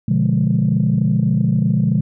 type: chord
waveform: sine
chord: B diminished seventh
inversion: none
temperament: equal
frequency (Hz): 123.47 / 146.83 / 174.61 / 207.7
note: B2 / D3 / F3 / Ab3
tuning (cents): 0 / 0 / 0 / 0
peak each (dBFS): -18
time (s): 0.08-2.01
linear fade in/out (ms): 5
effects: tanh soft clip ceiling -6 dBFS